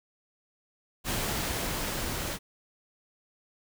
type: noise with level ramp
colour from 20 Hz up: pink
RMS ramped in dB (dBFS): -30 to -34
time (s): 1.04-2.39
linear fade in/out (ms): 50
effects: none